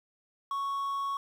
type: tone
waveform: triangle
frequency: 1108.7 Hz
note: C#6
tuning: in tune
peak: -28 dBFS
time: 0.51-1.17 s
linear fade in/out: 2 ms
effects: 9-bit